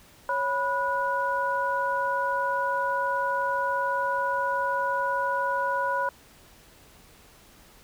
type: tone cluster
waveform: sine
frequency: 552 / 985 / 1457 Hz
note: C#5 / B5 / F#6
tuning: -7 / -5 / -27 cents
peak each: -30 / -26 / -30 dBFS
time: 0.29-6.09 s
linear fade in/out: 2 ms
effects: pink hiss -54 dBFS RMS until 7.83 s